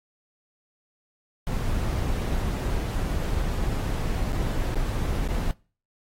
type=noise with dropouts; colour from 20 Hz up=brown; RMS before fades=-26 dBFS; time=1.47-5.51 s; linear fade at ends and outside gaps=0 ms; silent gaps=4.323-4.331 / 4.746-4.756 / 5.276-5.287 s; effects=noise-tail reverb RT60 0.4 s tail -24 dB re dry + AAC 48 kbps